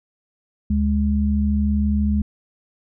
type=tone pair together; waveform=sine; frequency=73.43 / 207.7 Hz; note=D2 / G#3; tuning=0 / 0 cents; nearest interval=octave + tritone; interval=1800 cents; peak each=-19 dBFS; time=0.7-2.22 s; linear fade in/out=5 ms; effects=none